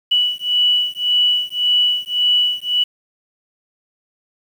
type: beating tone pair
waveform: sine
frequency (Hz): 2951 / 2952.8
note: F#7 / F#7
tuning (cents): -5 / -4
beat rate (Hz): 1.8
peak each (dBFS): -17 / -17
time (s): 0.11-2.84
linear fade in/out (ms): 10
effects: 7-bit